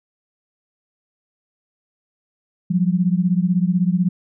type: beating tone pair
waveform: sine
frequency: 174.61 / 190.61 Hz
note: F3 / G3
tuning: 0 / -48 cents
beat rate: 16 Hz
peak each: -17 / -19 dBFS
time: 2.7-4.09 s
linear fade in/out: 10 ms
effects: none